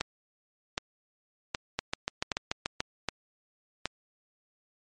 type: two click trains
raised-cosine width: 0.2 ms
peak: -11 / -11 dBFS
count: 6 / 8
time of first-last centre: 0.01-3.856 / 1.79-2.804 s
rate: 1.3 / 6.9 Hz
effects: MP3 48 kbps